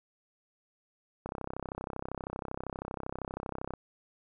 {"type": "click train", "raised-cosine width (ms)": 1, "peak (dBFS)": -22, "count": 82, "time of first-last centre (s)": [1.26, 3.737], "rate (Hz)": 32.7, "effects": []}